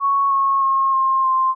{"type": "tone with pitch steps", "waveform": "sine", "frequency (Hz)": [1108.7, 1093.4, 1078.4, 1063.5, 1048.9], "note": ["C#6", "C#6", "C#6", "C6", "C6"], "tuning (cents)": [0, -24, -48, 28, 4], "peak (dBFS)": -14, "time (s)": [0, 1.55], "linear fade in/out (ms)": 50, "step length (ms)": 310, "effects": []}